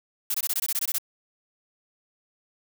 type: noise bursts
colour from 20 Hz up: blue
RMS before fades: -26 dBFS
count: 11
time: 0.3-0.984 s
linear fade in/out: 5 ms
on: 44 ms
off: 20 ms
effects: none